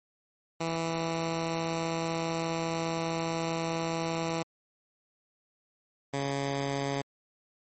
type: tone pair in turn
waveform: 10% pulse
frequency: 164.81 / 139.19 Hz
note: E3 / C#3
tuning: 0 / +7 cents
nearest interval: minor third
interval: 293 cents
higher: first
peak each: -21 dBFS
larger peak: neither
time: 0.6-4.43 / 6.13-7.02 s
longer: first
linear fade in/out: 10 ms
effects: MP3 32 kbps